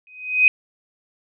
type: tone with exponential growth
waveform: sine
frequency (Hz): 2508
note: D#7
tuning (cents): +13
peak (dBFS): -7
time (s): 0.07-0.48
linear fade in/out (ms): 1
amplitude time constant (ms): 88
effects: none